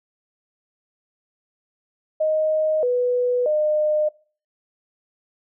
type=tone with pitch steps; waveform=sine; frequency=623 / 493.3 / 608 Hz; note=D#5 / B4 / D#5; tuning=+2 / -2 / -40 cents; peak=-17 dBFS; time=2.2-4.09 s; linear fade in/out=10 ms; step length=630 ms; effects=noise-tail reverb RT60 0.4 s tail -22 dB re dry